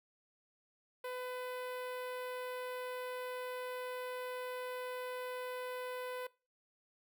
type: tone with notch filter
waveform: sawtooth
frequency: 502 Hz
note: B4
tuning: 28 cents sharp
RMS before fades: -42 dBFS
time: 1.04-6.27 s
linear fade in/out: 5 ms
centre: 6400 Hz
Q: 0.64
effects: noise-tail reverb RT60 0.3 s tail -21 dB re dry